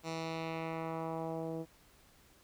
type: tone with low-pass filter sweep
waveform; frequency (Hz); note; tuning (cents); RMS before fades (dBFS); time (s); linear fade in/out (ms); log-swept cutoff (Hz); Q
10% pulse; 162.7; E3; -22; -39; 0.03-1.66; 50; 6600 to 420; 1.3
effects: pink hiss -64 dBFS RMS until 2.43 s